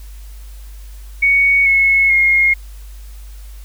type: tone with pitch steps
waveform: sine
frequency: 2230 / 2187 / 2144 Hz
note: C#7 / C#7 / C7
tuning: +10 / -24 / +42 cents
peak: -9 dBFS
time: 1.22-2.54 s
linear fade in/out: 10 ms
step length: 440 ms
effects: added 50 Hz sine -31 dBFS peak until 3.64 s + white hiss -47 dBFS RMS until 3.64 s